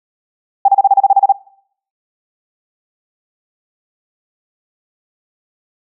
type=tone bursts; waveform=sine; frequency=790 Hz; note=G5; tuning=13 cents sharp; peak=-4 dBFS; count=11; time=0.65-1.323 s; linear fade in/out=5 ms; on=33 ms; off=31 ms; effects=noise-tail reverb RT60 0.6 s tail -21 dB re dry